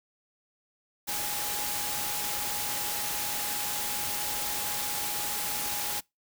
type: tone in noise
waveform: sine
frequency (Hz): 830.6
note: G#5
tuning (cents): 0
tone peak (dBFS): -40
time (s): 1.07-6.01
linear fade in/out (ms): 20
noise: white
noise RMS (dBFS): -32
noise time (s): 1.07-6.01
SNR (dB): -11
effects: noise-tail reverb RT60 0.2 s tail -25 dB re dry